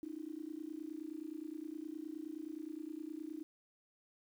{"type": "tone with amplitude modulation", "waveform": "sine", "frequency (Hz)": 311.1, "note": "D#4", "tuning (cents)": 0, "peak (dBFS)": -38, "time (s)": [0.03, 3.43], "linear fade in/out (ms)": 0, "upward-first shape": "sine", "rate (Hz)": 29.6, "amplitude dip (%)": 95, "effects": ["11-bit"]}